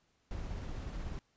brown noise with tremolo, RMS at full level -39 dBFS, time 0.31-1.19 s, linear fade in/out 0 ms, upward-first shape triangle, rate 16 Hz, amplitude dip 25%, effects pink hiss -74 dBFS RMS until 1.36 s + resampled to 16000 Hz

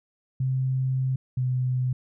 sine tone pair in turn, 130.81 / 127.23 Hz, C3 / C3, 0 / -48 cents, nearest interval unison, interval 48 cents, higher first, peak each -22 dBFS, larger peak neither, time 0.4-1.16 / 1.37-1.93 s, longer first, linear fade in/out 5 ms, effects none

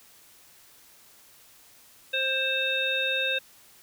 harmonic tone, 528 Hz, C5, 16 cents sharp, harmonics 1 / 3 / 5 / 7, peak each -32 / -31 / -28 / -29 dBFS, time 2.13-3.39 s, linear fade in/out 10 ms, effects white hiss -55 dBFS RMS until 3.82 s

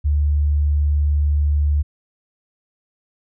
sine tone, 73.42 Hz, D2, in tune, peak -14 dBFS, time 0.04-1.83 s, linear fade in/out 20 ms, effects none

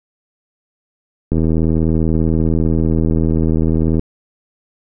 click train, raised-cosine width 3 ms, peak -4 dBFS, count 216, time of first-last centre 1.32-3.994 s, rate 80.4 Hz, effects none

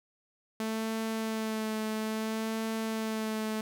sawtooth tone with vibrato, 220 Hz, A3, in tune, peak -27 dBFS, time 0.6-3.61 s, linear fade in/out 2 ms, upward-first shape sine, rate 0.6 Hz, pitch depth 20 cents each way, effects none

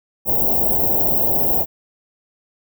white band-stop noise, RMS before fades -17 dBFS, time 0.25-1.66 s, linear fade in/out 50 ms, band 840 to 15000 Hz, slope 48 dB/octave, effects none

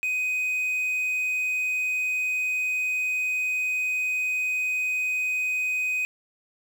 triangle tone with quantisation, 2505 Hz, D#7, 11 cents sharp, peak -22 dBFS, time 0.03-6.05 s, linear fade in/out 0 ms, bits 8, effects none

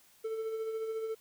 triangle tone with tremolo, 443.7 Hz, A4, 14 cents sharp, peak -30 dBFS, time 0.24-1.15 s, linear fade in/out 10 ms, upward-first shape sine, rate 14 Hz, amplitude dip 40%, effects white hiss -63 dBFS RMS until 1.2 s

